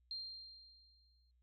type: tone with exponential decay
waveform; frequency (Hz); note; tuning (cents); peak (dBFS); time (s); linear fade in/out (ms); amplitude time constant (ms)
sine; 4186; C8; 0; -40; 0.11-1.31; 1; 260
effects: added 61 Hz sine -70 dBFS peak until 1.42 s